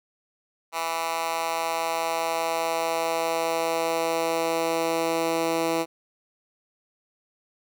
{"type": "tone with high-pass filter sweep", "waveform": "10% pulse", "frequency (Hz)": 164.81, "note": "E3", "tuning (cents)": 0, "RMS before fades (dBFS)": -26, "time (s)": [0.72, 5.86], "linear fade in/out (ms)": 50, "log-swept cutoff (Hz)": [950, 330], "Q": 1.4, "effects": []}